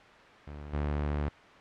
sawtooth tone with level steps, 73.42 Hz, D2, in tune, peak -37 / -25 dBFS, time 0.47-1.29 s, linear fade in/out 5 ms, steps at 0.73 s, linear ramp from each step 10 ms, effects white hiss -52 dBFS RMS until 1.6 s + low-pass 2000 Hz 12 dB/octave

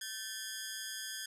10% pulse ring-modulated tone, 1652 Hz, G#6, 10 cents flat, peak -28 dBFS, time 0.01-1.26 s, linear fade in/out 5 ms, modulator 109 Hz, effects resampled to 32000 Hz

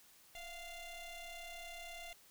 20% pulse ring-modulated tone, 698.5 Hz, F5, in tune, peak -39 dBFS, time 0.35-2.13 s, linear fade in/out 2 ms, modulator 1380 Hz, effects white hiss -64 dBFS RMS until 2.3 s

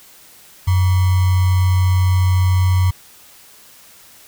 sine tone with sample-and-hold, 92 Hz, F#2, 9 cents flat, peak -11 dBFS, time 0.67-2.91 s, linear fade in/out 10 ms, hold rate 1050 Hz, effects white hiss -45 dBFS RMS until 4.27 s

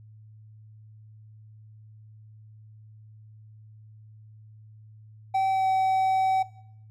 triangle tone with pitch glide, 769 to 761.5 Hz, G5 to F#5, -33 to +50 cents, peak -19 dBFS, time 5.34-6.43 s, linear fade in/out 10 ms, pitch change -17 cents, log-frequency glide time 5.49-5.68 s, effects noise-tail reverb RT60 0.7 s tail -19 dB re dry + added 108 Hz sine -47 dBFS peak until 6.9 s

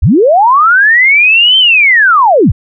sine linear two-way sweep, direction up then down, 44.88 to 3136 to 44.88 Hz, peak -3 dBFS, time 0.02-2.52 s, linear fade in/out 10 ms, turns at 1.58 s, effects none

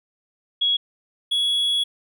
sine / triangle tone pair in turn, 3333 / 3360 Hz, G#7 / G#7, +5 / +19 cents, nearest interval unison, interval 14 cents, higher second, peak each -17 dBFS, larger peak neither, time 0.61-0.77 / 1.31-1.84 s, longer second, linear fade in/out 10 ms, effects none

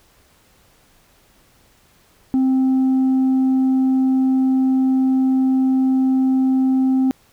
sine tone with tanh clipping, 262.1 Hz, C4, 3 cents sharp, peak -14 dBFS, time 2.34-7.11 s, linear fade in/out 0 ms, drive 2 dB, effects pink hiss -55 dBFS RMS until 7.32 s

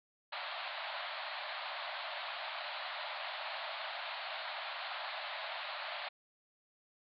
pink band-pass noise, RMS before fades -42 dBFS, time 0.32-6.09 s, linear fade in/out 10 ms, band 590 to 4400 Hz, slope 96 dB/octave, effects none

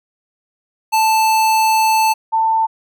square / sine tone pair in turn, 880 / 891.8 Hz, A5 / A5, 0 / +23 cents, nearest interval unison, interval 23 cents, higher second, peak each -12 dBFS, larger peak neither, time 0.92-2.14 / 2.32-2.67 s, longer first, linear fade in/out 20 ms, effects none

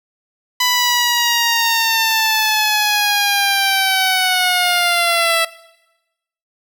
10% pulse linear sweep, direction down, 997 to 659.3 Hz, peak -5 dBFS, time 0.6-5.45 s, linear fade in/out 5 ms, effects noise-tail reverb RT60 1.0 s tail -20 dB re dry

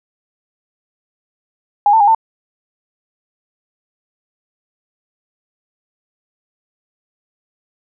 sine tone with pitch steps, 820 / 892 / 815 / 897 Hz, G#5 / A5 / G#5 / A5, -22 / +23 / -33 / +33 cents, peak -7 dBFS, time 1.86-2.148 s, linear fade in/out 2 ms, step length 72 ms, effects none

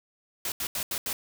white noise bursts at uneven times, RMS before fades -31 dBFS, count 5, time 0.45-0.52 / 0.6-0.67 / 0.75-0.83 / 0.91-0.98 / 1.06-1.13 s, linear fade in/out 2 ms, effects none

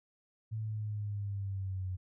sine linear sweep, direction down, 110.7 to 91.6 Hz, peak -34 dBFS, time 0.51-1.97 s, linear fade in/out 20 ms, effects none

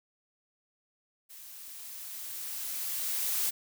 blue noise with level ramp, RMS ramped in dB -49 to -29 dBFS, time 1.29-3.51 s, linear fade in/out 20 ms, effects none

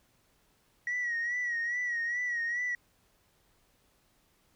sine tone with vibrato, 1915 Hz, A#6, 46 cents sharp, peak -28 dBFS, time 0.87-2.75 s, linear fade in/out 2 ms, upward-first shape sine, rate 2.4 Hz, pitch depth 59 cents each way, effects tanh soft clip ceiling -27 dBFS + pink hiss -69 dBFS RMS until 4.55 s

